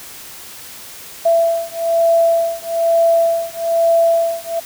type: beating tone pair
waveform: sine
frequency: 668 / 669.1 Hz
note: E5 / E5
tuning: +23 / +26 cents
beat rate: 1.1 Hz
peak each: -15 dBFS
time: 1.25-4.6 s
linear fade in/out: 10 ms
effects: white hiss -35 dBFS RMS until 4.65 s